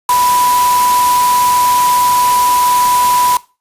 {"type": "tone in noise", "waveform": "sine", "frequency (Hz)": 987.8, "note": "B5", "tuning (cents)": 0, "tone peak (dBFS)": -9, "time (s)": [0.09, 3.37], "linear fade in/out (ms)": 2, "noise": "white", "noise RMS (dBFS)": -19, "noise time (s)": [0.09, 3.37], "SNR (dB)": 7, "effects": ["noise-tail reverb RT60 0.3 s tail -19 dB re dry", "resampled to 32000 Hz"]}